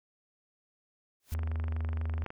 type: noise with exponential growth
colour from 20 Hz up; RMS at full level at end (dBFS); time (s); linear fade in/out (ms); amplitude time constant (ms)
white; -44; 1.2-1.34; 0; 29
type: tone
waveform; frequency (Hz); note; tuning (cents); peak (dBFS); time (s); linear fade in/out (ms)
triangle; 80; D#2; +49; -28; 1.32-2.24; 0
type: click train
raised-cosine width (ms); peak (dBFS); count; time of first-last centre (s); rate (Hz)
0.5; -28; 24; 1.35-2.304; 24.1
effects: none